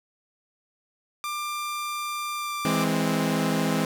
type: tone with pitch glide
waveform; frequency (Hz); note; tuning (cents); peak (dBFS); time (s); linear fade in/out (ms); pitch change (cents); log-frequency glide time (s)
sawtooth; 1190 to 1181.1; D6 to D6; +22 to +9; -25; 1.24-2.84; 0; -13; 2.36-2.54
type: chord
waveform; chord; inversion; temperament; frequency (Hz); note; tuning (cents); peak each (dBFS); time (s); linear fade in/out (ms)
sawtooth; E augmented; none; equal with one note detuned; 163.11 / 207.7 / 261.6; E3 / G#3 / B#3; -18 / 0 / 0; -23; 2.65-3.85; 2
effects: none